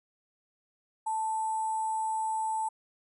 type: tone with sample-and-hold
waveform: sine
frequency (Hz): 880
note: A5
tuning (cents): 0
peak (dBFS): -28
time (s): 1.06-2.69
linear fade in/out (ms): 10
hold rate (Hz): 8820
effects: resampled to 32000 Hz